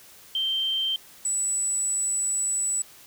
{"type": "tone pair in turn", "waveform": "sine", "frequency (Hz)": [3136, 7902], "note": ["G7", "B8"], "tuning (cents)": [0, 0], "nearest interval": "octave + major third", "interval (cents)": 1600, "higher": "second", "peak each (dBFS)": -23, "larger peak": "neither", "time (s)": [[0.35, 0.96], [1.25, 2.82]], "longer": "second", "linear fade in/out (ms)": 2, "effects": ["white hiss -50 dBFS RMS until 3.06 s"]}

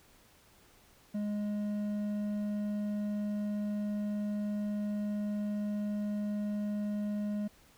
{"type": "tone with hard clipping", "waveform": "triangle", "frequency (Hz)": 207.5, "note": "G#3", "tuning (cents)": -1, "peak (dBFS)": -33, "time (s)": [1.14, 7.48], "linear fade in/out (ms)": 10, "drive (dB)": 9, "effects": ["pink hiss -62 dBFS RMS until 7.77 s"]}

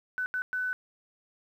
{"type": "tone bursts at uneven times", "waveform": "sine", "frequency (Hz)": 1500, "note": "F#6", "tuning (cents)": 23, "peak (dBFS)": -28, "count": 3, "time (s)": [[0.18, 0.26], [0.34, 0.42], [0.53, 0.73]], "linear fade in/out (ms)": 0, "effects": ["10-bit"]}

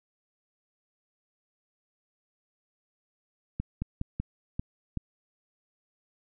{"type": "clicks", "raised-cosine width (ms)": 5, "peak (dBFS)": -18, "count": 6, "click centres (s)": [3.6, 3.82, 4.014, 4.2, 4.595, 4.973], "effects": []}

